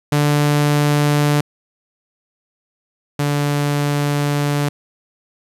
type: tone pair in turn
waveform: sawtooth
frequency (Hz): 146.83 / 144.98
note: D3 / D3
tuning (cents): 0 / -22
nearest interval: unison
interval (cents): 22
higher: first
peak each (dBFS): -9 / -12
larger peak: first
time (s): 0.12-1.41 / 3.19-4.69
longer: second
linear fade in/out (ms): 5
effects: resampled to 32000 Hz + 8-bit